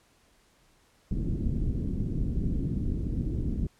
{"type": "low-pass noise", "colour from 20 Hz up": "pink", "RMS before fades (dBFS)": -29, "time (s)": [1.11, 3.67], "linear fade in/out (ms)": 5, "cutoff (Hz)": 290, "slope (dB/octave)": 24, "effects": ["pink hiss -64 dBFS RMS until 3.79 s", "low-pass 11000 Hz 12 dB/octave"]}